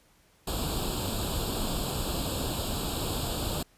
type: noise with comb filter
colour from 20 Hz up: pink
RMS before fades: -31 dBFS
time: 0.47-3.63 s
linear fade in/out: 5 ms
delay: 0.25 ms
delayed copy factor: +0.9
effects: pink hiss -63 dBFS RMS until 3.77 s + resampled to 32000 Hz